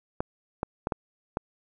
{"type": "clicks", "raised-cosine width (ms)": 1, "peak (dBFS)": -13, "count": 5, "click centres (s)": [0.205, 0.631, 0.871, 0.922, 1.371], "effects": []}